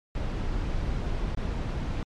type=noise with dropouts; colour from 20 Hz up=brown; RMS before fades=-29 dBFS; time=0.15-2.03 s; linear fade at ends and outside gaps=1 ms; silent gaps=1.349-1.372 s; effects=low-pass 5000 Hz 12 dB/octave + MP3 64 kbps